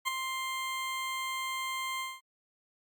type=tone with ADSR envelope; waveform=20% pulse; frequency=1050 Hz; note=C6; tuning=6 cents sharp; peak=-21 dBFS; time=0.05-2.21 s; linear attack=29 ms; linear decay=10 ms; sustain=-7 dB; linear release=210 ms; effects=Opus 48 kbps